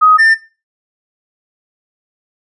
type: tone pair in turn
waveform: sine / triangle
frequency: 1257 / 1794.2 Hz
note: D#6 / A6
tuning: +17 / +33 cents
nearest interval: tritone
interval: 616 cents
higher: second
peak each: -4 dBFS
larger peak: neither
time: 0.01-0.18 / 0.18-0.35 s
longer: neither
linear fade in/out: 20 ms
effects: noise-tail reverb RT60 0.3 s tail -17 dB re dry + resampled to 24000 Hz